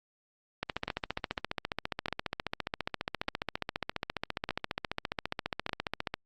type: two click trains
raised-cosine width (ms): 0.3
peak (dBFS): -16 / -15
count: 5 / 82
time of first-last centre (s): 0.88-5.693 / 0.63-6.14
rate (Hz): 0.831 / 14.7
effects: Opus 48 kbps